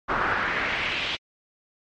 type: noise with band-pass filter sweep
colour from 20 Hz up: brown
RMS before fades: -26 dBFS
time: 0.08-1.17 s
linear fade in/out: 20 ms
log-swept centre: 1200 to 3300 Hz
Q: 2.6
effects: low-pass 5000 Hz 12 dB/octave + MP3 48 kbps